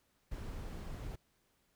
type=noise; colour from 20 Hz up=brown; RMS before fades=-43 dBFS; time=0.31-1.16 s; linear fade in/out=10 ms; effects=pink hiss -75 dBFS RMS until 1.75 s